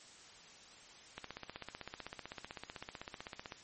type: click train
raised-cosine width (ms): 0.3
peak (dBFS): -27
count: 38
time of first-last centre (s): 1.18-3.522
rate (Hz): 15.8
effects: white hiss -57 dBFS RMS until 3.63 s + MP3 32 kbps